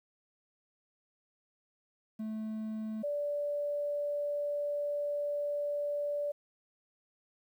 triangle / sine tone pair in turn, 217.9 / 581.7 Hz, A3 / D5, -17 / -17 cents, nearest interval octave + perfect fourth, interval 1700 cents, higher second, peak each -33 / -31 dBFS, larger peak second, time 2.19-3.03 / 3.03-6.32 s, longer second, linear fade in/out 10 ms, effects 11-bit

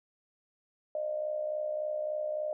sine tone with amplitude modulation, 610 Hz, D#5, 34 cents flat, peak -28 dBFS, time 0.95-2.53 s, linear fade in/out 2 ms, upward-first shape sine, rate 63.5 Hz, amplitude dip 60%, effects none

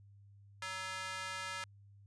square tone with high-pass filter, 188.1 Hz, F#3, 29 cents sharp, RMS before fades -42 dBFS, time 0.62-1.64 s, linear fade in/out 2 ms, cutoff 1400 Hz, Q 1.4, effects added 100 Hz sine -57 dBFS peak until 2.06 s + resampled to 22050 Hz

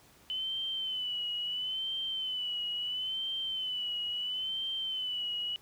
sine tone with vibrato, 3019 Hz, F#7, 34 cents sharp, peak -32 dBFS, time 0.3-5.56 s, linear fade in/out 0 ms, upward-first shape sine, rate 0.74 Hz, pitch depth 67 cents each way, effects pink hiss -60 dBFS RMS until 5.61 s + high-pass 60 Hz 12 dB/octave

